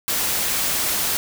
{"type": "noise", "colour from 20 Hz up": "white", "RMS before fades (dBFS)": -22, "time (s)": [0.08, 1.17], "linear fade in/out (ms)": 0, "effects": []}